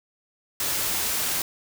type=noise; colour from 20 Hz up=white; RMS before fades=-26 dBFS; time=0.6-1.42 s; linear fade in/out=2 ms; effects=none